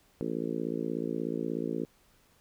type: harmonic tone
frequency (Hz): 56.6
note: A1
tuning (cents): +50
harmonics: 3 / 4 / 5 / 6 / 7 / 8 / 9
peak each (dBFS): -39 / -37 / -36 / -37 / -39 / -38 / -46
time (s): 0.21-1.85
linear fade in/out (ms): 0
effects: pink hiss -65 dBFS RMS until 2.4 s